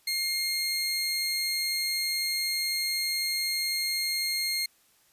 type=tone pair together; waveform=25% pulse; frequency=2126 / 4252 Hz; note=C7 / C8; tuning=+27 / +27 cents; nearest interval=octave; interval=1200 cents; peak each=-27 dBFS; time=0.07-4.66 s; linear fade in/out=5 ms; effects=white hiss -64 dBFS RMS until 5.12 s + resampled to 32000 Hz